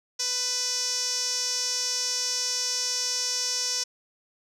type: tone with band-pass filter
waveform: sawtooth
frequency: 497.3 Hz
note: B4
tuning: 12 cents sharp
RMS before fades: -28 dBFS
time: 0.19-3.84 s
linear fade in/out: 10 ms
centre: 5700 Hz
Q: 6.9
effects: none